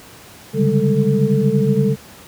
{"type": "tone cluster", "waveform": "sine", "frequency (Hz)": [137, 145.6, 193.9, 206.6, 443.1], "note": ["C#3", "D3", "G3", "G#3", "A4"], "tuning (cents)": [-20, -15, -19, -9, 12], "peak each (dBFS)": -19, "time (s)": [0.53, 1.96], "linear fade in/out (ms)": 50, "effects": ["pink hiss -41 dBFS RMS until 2.27 s", "high-pass 80 Hz 12 dB/octave"]}